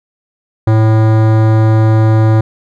sine tone with hard clipping, 110 Hz, A2, in tune, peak -8 dBFS, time 0.67-2.41 s, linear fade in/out 5 ms, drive 18 dB, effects none

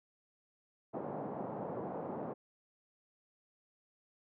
white band-pass noise, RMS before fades -41 dBFS, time 0.93-2.34 s, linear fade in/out 20 ms, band 130 to 790 Hz, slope 24 dB/octave, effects none

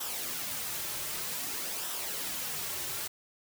white noise with flanger, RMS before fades -36 dBFS, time 0-3.08 s, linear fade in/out 10 ms, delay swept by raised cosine 0.44 to 4.24 ms, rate 0.53 Hz, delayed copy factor -0.5, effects none

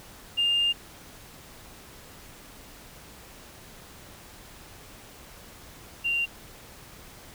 sine tone pair in turn, 2809 / 2774 Hz, F7 / F7, +9 / -12 cents, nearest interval unison, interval 21 cents, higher first, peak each -20 / -23 dBFS, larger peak first, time 0.37-0.73 / 6.04-6.26 s, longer first, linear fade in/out 20 ms, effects tanh soft clip ceiling -17 dBFS + pink hiss -48 dBFS RMS until 7.34 s

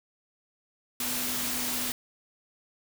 sine tone in noise, 247.5 Hz, B3, 4 cents sharp, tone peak -39 dBFS, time 1-1.92 s, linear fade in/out 2 ms, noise white, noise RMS -31 dBFS, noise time 1-1.92 s, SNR -11 dB, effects none

